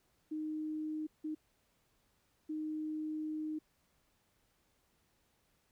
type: tone bursts at uneven times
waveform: sine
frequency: 309.3 Hz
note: D#4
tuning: 10 cents flat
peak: -36 dBFS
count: 3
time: 0.31-1.07 / 1.24-1.35 / 2.49-3.59 s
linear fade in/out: 10 ms
effects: pink hiss -75 dBFS RMS until 5.71 s